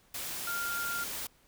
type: tone in noise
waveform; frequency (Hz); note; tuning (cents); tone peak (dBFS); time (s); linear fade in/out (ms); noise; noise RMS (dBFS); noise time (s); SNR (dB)
sine; 1396.9; F6; 0; -33; 0.47-1.04; 5; white; -38; 0.14-1.27; +2
effects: pink hiss -65 dBFS RMS until 1.47 s